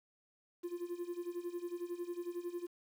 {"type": "tone with tremolo", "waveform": "triangle", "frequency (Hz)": 349.2, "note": "F4", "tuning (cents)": 0, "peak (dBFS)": -33, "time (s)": [0.63, 2.67], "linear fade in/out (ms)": 20, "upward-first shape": "sine", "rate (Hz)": 11, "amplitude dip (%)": 85, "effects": ["tanh soft clip ceiling -30 dBFS", "10-bit"]}